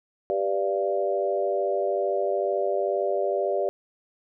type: chord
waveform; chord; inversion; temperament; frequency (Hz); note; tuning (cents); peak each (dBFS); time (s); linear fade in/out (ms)
sine; G dominant seventh; none; equal with one note detuned; 392 / 493.9 / 587.3 / 689.6; G4 / B4 / D5 / F5; 0 / 0 / 0 / -22; -27 / -31 / -26 / -30; 0.3-3.69; 0
effects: none